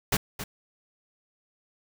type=noise with echo; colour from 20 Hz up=pink; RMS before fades=-24 dBFS; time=0.12-0.17 s; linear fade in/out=5 ms; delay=270 ms; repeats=1; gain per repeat=-11 dB; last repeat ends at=0.44 s; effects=none